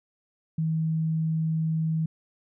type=tone; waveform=sine; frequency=160 Hz; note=D#3; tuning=49 cents sharp; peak=-23 dBFS; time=0.58-2.06 s; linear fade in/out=5 ms; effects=none